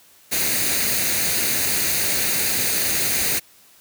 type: noise with comb filter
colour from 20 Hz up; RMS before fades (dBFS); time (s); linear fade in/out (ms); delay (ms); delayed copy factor
white; -21; 0.31-3.4; 20; 0.46; +0.55
effects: white hiss -52 dBFS RMS until 3.8 s + high-pass 60 Hz 12 dB/octave